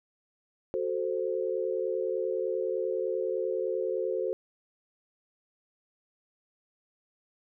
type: chord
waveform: sine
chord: F# diminished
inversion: none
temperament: equal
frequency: 370 / 440 / 523.3 Hz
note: F#4 / A4 / C5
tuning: 0 / 0 / 0 cents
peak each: -32 dBFS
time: 0.74-4.33 s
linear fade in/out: 0 ms
effects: none